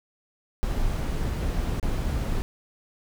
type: noise with dropouts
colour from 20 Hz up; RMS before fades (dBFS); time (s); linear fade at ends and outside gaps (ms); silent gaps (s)
brown; -26; 0.63-2.42; 0; 1.798-1.828
effects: none